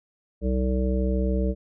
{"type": "harmonic tone", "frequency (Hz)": 63.8, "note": "C2", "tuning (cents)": -43, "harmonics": [1, 3, 5, 7, 9], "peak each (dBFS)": [-23, -27, -32, -31, -33], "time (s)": [0.41, 1.55], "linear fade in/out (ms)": 50, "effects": []}